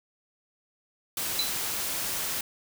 white noise, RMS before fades -31 dBFS, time 1.17-2.41 s, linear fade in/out 2 ms
sine tone with exponential decay, 4005 Hz, B7, 23 cents sharp, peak -21 dBFS, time 1.39-1.57 s, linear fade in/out 1 ms, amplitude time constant 39 ms
effects none

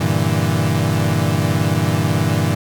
35% pulse chord, E half-diminished seventh, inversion first, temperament equal, 98 / 116.54 / 146.83 / 164.81 Hz, G2 / Bb2 / D3 / E3, 0 / 0 / 0 / 0 cents, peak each -19 dBFS, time 0-2.55 s, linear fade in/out 10 ms, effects none

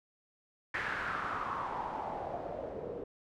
white noise with low-pass filter sweep, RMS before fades -38 dBFS, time 0.74-3.04 s, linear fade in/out 5 ms, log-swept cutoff 1800 to 450 Hz, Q 4, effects none

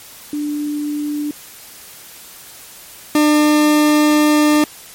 sine / 40% pulse tone pair in turn, 295 / 300.3 Hz, D4 / D4, +8 / +39 cents, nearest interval unison, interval 31 cents, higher second, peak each -18 / -9 dBFS, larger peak second, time 0.33-1.31 / 3.15-4.64 s, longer second, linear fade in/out 2 ms, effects white hiss -38 dBFS RMS until 4.94 s + MP3 64 kbps

